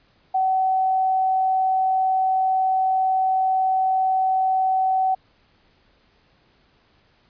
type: tone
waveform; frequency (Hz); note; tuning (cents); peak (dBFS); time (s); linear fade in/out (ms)
sine; 757; F#5; +39; -17; 0.34-5.15; 10
effects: pink hiss -60 dBFS RMS until 7.29 s + resampled to 11025 Hz